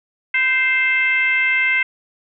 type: tone with frequency modulation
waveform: sine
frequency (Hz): 2093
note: C7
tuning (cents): 0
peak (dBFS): -14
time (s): 0.34-1.83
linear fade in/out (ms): 5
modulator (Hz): 540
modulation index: 0.88
effects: none